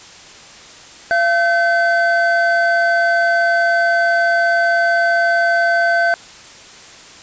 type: tone pair together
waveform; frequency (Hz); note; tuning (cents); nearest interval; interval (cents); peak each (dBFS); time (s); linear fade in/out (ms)
triangle; 684 / 1532.6; F5 / G6; -36 / -40; octave + major second; 1396; -13; 1.11-6.14; 0
effects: white hiss -39 dBFS RMS until 7.22 s + resampled to 16000 Hz